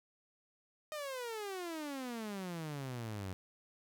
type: exponential sweep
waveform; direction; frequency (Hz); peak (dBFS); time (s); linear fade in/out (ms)
sawtooth; down; 622 to 91; -36; 0.92-3.33; 0
effects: none